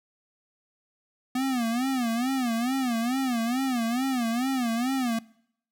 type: tone with vibrato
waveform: square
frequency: 246.9 Hz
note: B3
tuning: in tune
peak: -25 dBFS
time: 1.35-5.19 s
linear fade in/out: 5 ms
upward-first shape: sine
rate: 2.3 Hz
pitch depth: 150 cents each way
effects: noise-tail reverb RT60 0.7 s tail -23 dB re dry